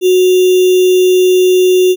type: tone with sample-and-hold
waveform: sine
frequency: 367.5 Hz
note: F#4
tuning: 12 cents flat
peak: -5 dBFS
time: 0.01-1.96 s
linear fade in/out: 50 ms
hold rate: 3150 Hz
effects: none